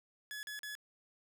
sawtooth tone bursts, 1699 Hz, G#6, 39 cents sharp, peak -38 dBFS, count 3, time 0.31-0.752 s, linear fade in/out 0 ms, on 120 ms, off 41 ms, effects none

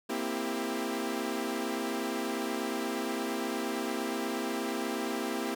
sawtooth chord, C dominant seventh, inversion third, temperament equal with one note detuned, 233.1 / 261.6 / 329.6 / 396.8 Hz, Bb3 / C4 / E4 / G4, 0 / 0 / 0 / +21 cents, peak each -33 dBFS, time 0.09-5.55 s, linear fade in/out 10 ms, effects none

